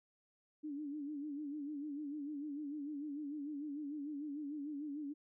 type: tone with vibrato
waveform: sine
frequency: 292.3 Hz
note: D4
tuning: 8 cents flat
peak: -40 dBFS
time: 0.63-5.14 s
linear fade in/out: 20 ms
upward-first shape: sine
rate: 6.7 Hz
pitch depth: 87 cents each way
effects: none